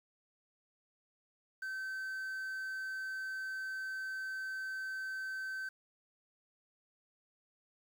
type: tone with quantisation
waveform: triangle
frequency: 1540 Hz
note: G6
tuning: 31 cents flat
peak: -36 dBFS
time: 1.62-5.69 s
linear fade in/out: 5 ms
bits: 10
effects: none